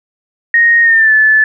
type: tone with pitch glide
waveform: sine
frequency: 1864.7 to 1739.8 Hz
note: A#6 to A6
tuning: 0 to -20 cents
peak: -5 dBFS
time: 0.54-1.44 s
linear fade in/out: 2 ms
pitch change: -120 cents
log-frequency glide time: 0.82-1.13 s
effects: none